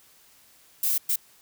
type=noise bursts at uneven times; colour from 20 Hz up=violet; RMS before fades=-24 dBFS; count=2; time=0.83-0.98 / 1.09-1.16 s; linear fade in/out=5 ms; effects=white hiss -57 dBFS RMS until 1.41 s